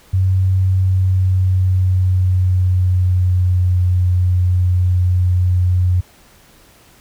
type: tone with pitch glide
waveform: sine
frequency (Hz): 94 to 90.33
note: F#2 to F#2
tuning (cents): +28 to -41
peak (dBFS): -11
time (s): 0.13-6.01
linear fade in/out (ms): 10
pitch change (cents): -69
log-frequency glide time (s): 0.65-3.83
effects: pink hiss -48 dBFS RMS until 7 s